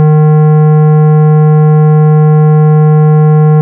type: tone with tanh clipping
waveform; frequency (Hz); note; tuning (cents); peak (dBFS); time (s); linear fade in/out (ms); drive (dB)
sine; 153.1; D#3; -28; -4; 0-3.61; 0; 14
effects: none